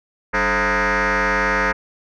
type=tone with frequency modulation; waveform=sine; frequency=191.1 Hz; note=G3; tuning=44 cents flat; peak=-13 dBFS; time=0.33-1.73 s; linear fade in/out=20 ms; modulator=240 Hz; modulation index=7.9; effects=tanh soft clip ceiling -15 dBFS